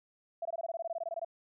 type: tone bursts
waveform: sine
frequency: 670 Hz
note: E5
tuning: 28 cents sharp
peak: -33 dBFS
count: 16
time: 0.42-1.248 s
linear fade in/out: 5 ms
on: 33 ms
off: 20 ms
effects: none